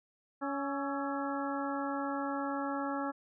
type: harmonic tone with a mistuned harmonic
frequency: 279.5 Hz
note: C#4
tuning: 14 cents sharp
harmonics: 1 / 2 / 3 / 4 / 5 / 6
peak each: -36 / -40 / -39 / -42 / -41 / -46 dBFS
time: 0.41-3.12 s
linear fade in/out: 20 ms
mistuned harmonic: 5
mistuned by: -71 cents
effects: none